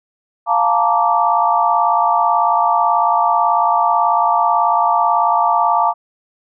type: chord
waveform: sine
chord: Bb major seventh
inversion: second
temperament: just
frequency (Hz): 699.2 / 874.1 / 932.3 / 1165.4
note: F5 / A5 / Bb5 / D6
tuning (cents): +2 / -12 / 0 / -14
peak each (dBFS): -17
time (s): 0.46-5.94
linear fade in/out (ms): 50
effects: none